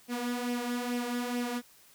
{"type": "tone with flanger", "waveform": "sawtooth", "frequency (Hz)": 243.2, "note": "B3", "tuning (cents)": -26, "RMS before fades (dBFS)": -33, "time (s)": [0.08, 1.62], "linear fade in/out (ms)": 50, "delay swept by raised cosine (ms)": [0.35, 3.55], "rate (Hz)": 2.3, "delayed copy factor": 0.55, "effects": ["white hiss -59 dBFS RMS until 1.94 s"]}